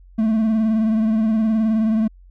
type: tone with vibrato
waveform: triangle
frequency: 220 Hz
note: A3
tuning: in tune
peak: -13 dBFS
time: 0.18-2.08 s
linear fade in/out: 10 ms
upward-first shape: triangle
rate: 19 Hz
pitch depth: 52 cents each way
effects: added 45 Hz sine -43 dBFS peak until 2.3 s